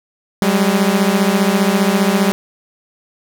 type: beating tone pair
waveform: sawtooth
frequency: 190 / 205 Hz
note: F#3 / G#3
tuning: +46 / -22 cents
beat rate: 15 Hz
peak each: -11 dBFS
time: 0.42-2.32 s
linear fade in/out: 0 ms
effects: none